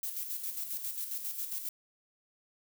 violet noise with tremolo, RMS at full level -36 dBFS, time 0.03-1.69 s, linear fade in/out 2 ms, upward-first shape square, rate 7.4 Hz, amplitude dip 50%, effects none

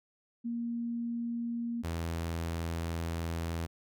sine / sawtooth tone pair in turn, 234.9 / 83.24 Hz, A#3 / E2, +13 / +17 cents, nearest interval octave + tritone, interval 1796 cents, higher first, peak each -32 / -29 dBFS, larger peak second, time 0.44-1.83 / 1.83-3.67 s, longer second, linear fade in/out 20 ms, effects none

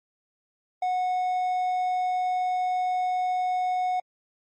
triangle tone, 733 Hz, F#5, 16 cents flat, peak -21 dBFS, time 0.82-4 s, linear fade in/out 5 ms, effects MP3 32 kbps

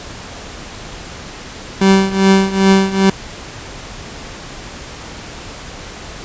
30% pulse tone with tremolo, 193.2 Hz, G3, 25 cents flat, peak -3 dBFS, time 1.81-3.1 s, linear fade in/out 5 ms, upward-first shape triangle, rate 2.5 Hz, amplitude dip 85%, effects pink hiss -31 dBFS RMS until 6.24 s + resampled to 16000 Hz

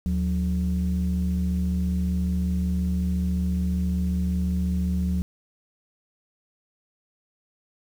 sine tone pair together, 75.7 / 181.1 Hz, D#2 / F#3, -47 / -37 cents, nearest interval octave + minor third, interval 1510 cents, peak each -23 dBFS, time 0.06-5.22 s, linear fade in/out 0 ms, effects tanh soft clip ceiling -17 dBFS + 8-bit

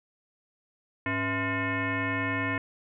sine tone with frequency modulation, 1035 Hz, C6, 19 cents flat, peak -26 dBFS, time 1.06-2.58 s, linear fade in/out 2 ms, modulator 380 Hz, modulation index 3.3, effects none

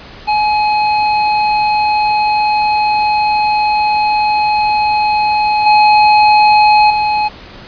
square tone with level steps, 844 Hz, G#5, 28 cents sharp, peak -11 / -6 / -12 dBFS, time 0.27-7.29 s, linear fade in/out 20 ms, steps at 5.66 / 6.9 s, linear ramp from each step 5 ms, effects pink hiss -34 dBFS RMS until 7.67 s + resampled to 11025 Hz

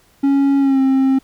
triangle tone with pitch glide, 277.2 to 266.4 Hz, C#4 to C4, 0 to +31 cents, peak -9 dBFS, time 0.23-1.19 s, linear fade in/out 10 ms, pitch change -69 cents, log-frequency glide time 0.59-0.8 s, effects pink hiss -54 dBFS RMS until 1.23 s

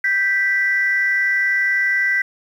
sine tone pair together, 1568 / 1972 Hz, G6 / B6, 0 / -3 cents, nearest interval major third, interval 397 cents, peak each -19 / -16 dBFS, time 0.04-2.22 s, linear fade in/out 5 ms, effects tanh soft clip ceiling -8 dBFS + 8-bit

